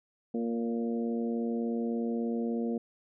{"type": "harmonic tone with a mistuned harmonic", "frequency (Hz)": 116.54, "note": "A#2", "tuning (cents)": 0, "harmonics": [2, 3, 4, 5, 6], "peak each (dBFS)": [-30, -38, -36, -45, -46], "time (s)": [0.34, 2.78], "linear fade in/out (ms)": 5, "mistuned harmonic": 5, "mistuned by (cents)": -21, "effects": []}